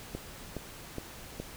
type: click train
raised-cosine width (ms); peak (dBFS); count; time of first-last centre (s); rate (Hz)
2; -22; 4; 0.15-1.4; 2.4
effects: pink hiss -47 dBFS RMS until 1.56 s